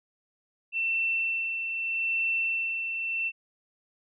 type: tone with tremolo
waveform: sine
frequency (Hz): 2688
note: E7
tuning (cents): +33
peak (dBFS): -24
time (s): 0.72-3.32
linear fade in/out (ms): 50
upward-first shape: sine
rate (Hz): 0.8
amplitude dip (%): 45
effects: none